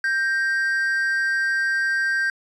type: tone pair together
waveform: triangle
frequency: 1576.6 / 1864.7 Hz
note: G6 / A#6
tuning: +9 / 0 cents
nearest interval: minor third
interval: 291 cents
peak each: -18 / -27 dBFS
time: 0.04-2.3 s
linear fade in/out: 2 ms
effects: resampled to 24000 Hz